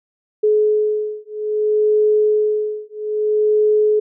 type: beating tone pair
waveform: sine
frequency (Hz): 424.9 / 425.51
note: G#4 / G#4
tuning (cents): +40 / +42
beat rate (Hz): 0.61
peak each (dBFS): -17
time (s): 0.43-4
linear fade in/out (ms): 10
effects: none